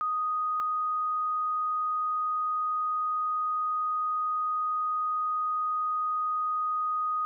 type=tone pair in turn; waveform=sine; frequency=1244.5 / 1244.5 Hz; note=D#6 / D#6; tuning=0 / 0 cents; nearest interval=unison; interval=0 cents; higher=neither; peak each=-26 dBFS; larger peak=neither; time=0.01-0.6 / 0.6-7.25 s; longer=second; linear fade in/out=0 ms; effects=none

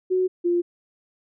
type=tone pair in turn; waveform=sine; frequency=370 / 348.5 Hz; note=F#4 / F4; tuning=0 / -4 cents; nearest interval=minor second; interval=104 cents; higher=first; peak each=-18 dBFS; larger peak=neither; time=0.1-0.28 / 0.44-0.62 s; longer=neither; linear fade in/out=20 ms; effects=none

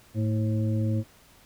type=harmonic tone with a mistuned harmonic; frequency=107.7 Hz; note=A2; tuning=37 cents flat; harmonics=1 / 2 / 3 / 5; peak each=-24 / -30 / -34 / -38 dBFS; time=0.14-1.04 s; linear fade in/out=50 ms; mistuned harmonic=2; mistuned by=+57 cents; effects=pink hiss -56 dBFS RMS until 1.45 s

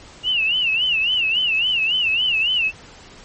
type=tone with vibrato; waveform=sine; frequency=2800 Hz; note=F7; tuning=4 cents sharp; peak=-16 dBFS; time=0.23-2.72 s; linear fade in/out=50 ms; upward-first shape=sine; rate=3.6 Hz; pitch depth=150 cents each way; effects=pink hiss -43 dBFS RMS until 3.24 s + MP3 32 kbps

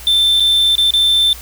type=tone with dropouts; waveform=triangle; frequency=3552 Hz; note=A7; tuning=16 cents sharp; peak=-8 dBFS; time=0.07-1.33 s; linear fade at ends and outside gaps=1 ms; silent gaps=0.399-0.404 / 0.754-0.781 / 0.907-0.937 s; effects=added 60 Hz sine -34 dBFS peak until 1.41 s + white hiss -35 dBFS RMS until 1.41 s

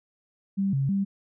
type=tone with pitch steps; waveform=sine; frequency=195.9 / 136.5 / 197 Hz; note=G3 / C#3 / G3; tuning=-1 / -26 / +9 cents; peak=-22 dBFS; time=0.57-1.05 s; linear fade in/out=20 ms; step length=160 ms; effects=none

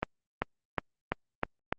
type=accelerating click train; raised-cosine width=0.5 ms; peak=-12 dBFS; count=6; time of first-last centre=0.03-1.725 s; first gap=390 ms; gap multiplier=0.93; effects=Opus 32 kbps

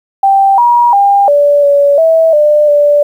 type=tone with pitch steps; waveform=sine; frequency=784 / 957 / 801 / 578 / 569 / 650 / 597 / 584 Hz; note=G5 / A#5 / G5 / D5 / C#5 / E5 / D5 / D5; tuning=0 / +45 / +37 / -28 / +45 / -24 / +28 / -10 cents; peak=-4 dBFS; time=0.23-3.03 s; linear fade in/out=5 ms; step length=350 ms; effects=7-bit

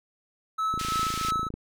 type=tone with tremolo; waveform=triangle; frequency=1300 Hz; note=E6; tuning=24 cents flat; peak=-22 dBFS; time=0.58-1.49 s; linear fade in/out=10 ms; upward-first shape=sine; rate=3 Hz; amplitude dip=55%
type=click train; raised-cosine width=3 ms; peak=-23 dBFS; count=23; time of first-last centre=0.74-1.54 s; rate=27.5 Hz
type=band-pass noise; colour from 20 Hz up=white; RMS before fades=-36 dBFS; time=0.79-1.31 s; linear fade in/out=5 ms; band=1700 to 5500 Hz; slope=12 dB/octave
effects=none

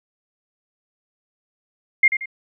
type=tone with echo; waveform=sine; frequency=2119 Hz; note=C7; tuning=21 cents sharp; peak=-9 dBFS; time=2.03-2.08 s; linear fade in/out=5 ms; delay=89 ms; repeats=2; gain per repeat=-9 dB; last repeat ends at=2.258 s; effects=none

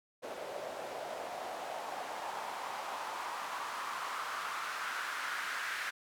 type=noise with band-pass filter sweep; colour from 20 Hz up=white; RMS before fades=-40 dBFS; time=0.22-5.91 s; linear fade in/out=20 ms; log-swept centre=550 to 1600 Hz; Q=2.8; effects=none

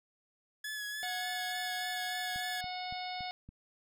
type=tone with vibrato; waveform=sawtooth; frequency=1698 Hz; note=G#6; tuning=38 cents sharp; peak=-34 dBFS; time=0.64-2.61 s; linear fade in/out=5 ms; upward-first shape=sine; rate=3.4 Hz; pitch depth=28 cents each way
type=harmonic tone; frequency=731 Hz; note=F#5; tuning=21 cents flat; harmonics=1 / 2 / 3 / 4 / 5 / 6 / 7; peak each=-39 / -52 / -45 / -51 / -46 / -48 / -49 dBFS; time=1.03-3.31 s; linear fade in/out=0 ms
type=click train; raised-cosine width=5 ms; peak=-37 dBFS; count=5; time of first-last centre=2.36-3.49 s; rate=3.54 Hz
effects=none

